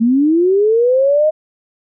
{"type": "linear sweep", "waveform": "sine", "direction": "up", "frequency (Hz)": [220, 629], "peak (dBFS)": -9, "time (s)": [0, 1.31], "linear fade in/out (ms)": 20, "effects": []}